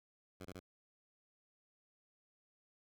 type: tone bursts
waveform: 10% pulse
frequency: 92.4 Hz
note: F#2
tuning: 2 cents flat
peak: -39 dBFS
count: 3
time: 0.4-0.599 s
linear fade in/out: 10 ms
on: 53 ms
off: 20 ms
effects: none